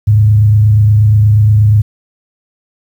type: tone with frequency modulation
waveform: sine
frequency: 105.7 Hz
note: G#2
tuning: 31 cents sharp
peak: -4 dBFS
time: 0.07-1.82 s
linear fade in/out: 10 ms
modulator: 28.4 Hz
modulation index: 0.32
effects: 7-bit